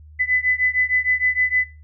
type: beating tone pair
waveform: sine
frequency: 2002 / 2008.5 Hz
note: B6 / B6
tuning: +23 / +29 cents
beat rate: 6.5 Hz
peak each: -19 / -21 dBFS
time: 0.19-1.65 s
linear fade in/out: 20 ms
effects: noise-tail reverb RT60 0.3 s tail -18 dB re dry + added 76 Hz sine -41 dBFS peak until 1.83 s